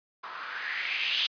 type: noise with low-pass filter sweep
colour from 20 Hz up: violet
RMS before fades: -32 dBFS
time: 0.23-1.27 s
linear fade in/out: 10 ms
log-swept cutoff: 1100 to 3400 Hz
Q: 4.2
effects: resampled to 11025 Hz